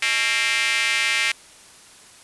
square tone with high-pass filter, 123.47 Hz, B2, in tune, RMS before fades -21 dBFS, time 0.02-1.32 s, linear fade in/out 5 ms, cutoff 2200 Hz, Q 3.1, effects white hiss -47 dBFS RMS until 2.23 s + resampled to 24000 Hz

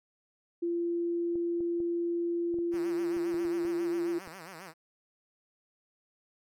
sine tone, 342.6 Hz, F4, 33 cents flat, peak -28 dBFS, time 0.62-4.19 s, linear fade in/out 10 ms
clicks, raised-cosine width 2 ms, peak -34 dBFS, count 11, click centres 1.356 / 1.606 / 1.803 / 2.542 / 2.587 / 2.741 / 3.167 / 3.343 / 3.452 / 3.651 / 4.275 s
5% pulse tone with vibrato, 175.6 Hz, F3, 10 cents sharp, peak -33 dBFS, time 2.71-4.74 s, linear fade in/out 50 ms, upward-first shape sine, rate 7.4 Hz, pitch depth 190 cents each way
effects none

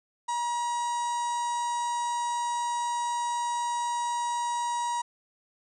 harmonic tone with a mistuned harmonic, 956 Hz, A#5, 43 cents sharp, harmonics 1 / 2 / 3 / 4 / 5 / 6 / 7 / 8 / 9 / 10, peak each -27 / -44 / -49 / -44 / -53 / -47 / -45 / -47 / -48 / -54 dBFS, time 0.28-5.02 s, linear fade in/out 10 ms, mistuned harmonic 10, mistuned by -39 cents, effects none

